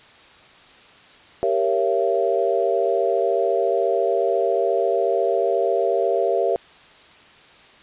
sine chord, G diminished seventh, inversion none, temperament equal with one note detuned, 392 / 466.2 / 554.4 / 676.6 Hz, G4 / Bb4 / Db5 / Fb5, 0 / 0 / 0 / +45 cents, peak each -23 / -23 / -24 / -22 dBFS, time 1.43-6.56 s, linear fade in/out 0 ms, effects white hiss -48 dBFS RMS until 7.82 s + resampled to 8000 Hz

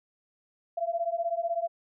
sine beating tone pair, 670 / 686 Hz, E5 / F5, +28 / -31 cents, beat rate 16 Hz, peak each -30 dBFS, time 0.77-1.68 s, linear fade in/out 10 ms, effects none

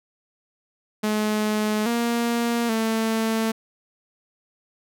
sawtooth tone with pitch steps, 213.1 / 235.2 / 223 Hz, G#3 / A#3 / A3, +45 / +16 / +23 cents, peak -17 dBFS, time 1.03-3.52 s, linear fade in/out 10 ms, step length 830 ms, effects none

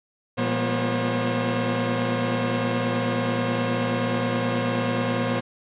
sawtooth tone cluster, 116.7 / 172.6 / 203.4 / 242.8 / 537 Hz, A#2 / F3 / G#3 / B3 / C5, +2 / -20 / -36 / -29 / +45 cents, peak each -24 / -29 / -31 / -22 / -24 dBFS, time 0.37-5.41 s, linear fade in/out 20 ms, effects resampled to 8000 Hz + 9-bit

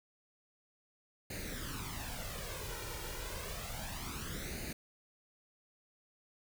pink noise with flanger, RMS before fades -42 dBFS, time 1.3-4.73 s, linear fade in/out 5 ms, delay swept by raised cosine 0.45 to 2.15 ms, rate 0.3 Hz, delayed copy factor +0.7, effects none

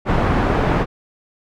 pink low-pass noise, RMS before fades -17 dBFS, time 0.05-0.86 s, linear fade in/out 50 ms, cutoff 1400 Hz, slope 12 dB/octave, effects none

